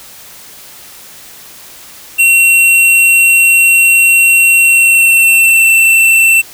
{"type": "tone with pitch glide", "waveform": "square", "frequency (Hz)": [2729, 2687], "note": ["F7", "E7"], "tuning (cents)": [-41, 33], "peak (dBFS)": -5, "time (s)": [2.18, 6.42], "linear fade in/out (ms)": 20, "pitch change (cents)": -26, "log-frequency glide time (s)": [4.57, 5.69], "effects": ["white hiss -34 dBFS RMS until 6.53 s"]}